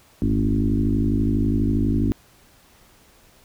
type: tone with frequency modulation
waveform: sine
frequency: 163.9 Hz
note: E3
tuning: 10 cents flat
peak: -17 dBFS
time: 0.22-2.12 s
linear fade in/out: 0 ms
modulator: 52.2 Hz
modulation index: 2.9
effects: pink hiss -54 dBFS RMS until 3.44 s